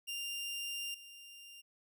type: tone with level steps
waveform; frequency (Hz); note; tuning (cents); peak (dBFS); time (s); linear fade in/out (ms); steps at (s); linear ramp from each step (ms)
sawtooth; 2794; F7; 0; -35 / -48; 0.07-1.62; 20; 0.94; 5
effects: none